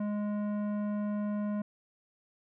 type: tone with tanh clipping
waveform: sine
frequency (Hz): 207.7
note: G#3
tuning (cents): 0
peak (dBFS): -32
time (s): 0-1.62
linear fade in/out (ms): 5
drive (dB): 13
effects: none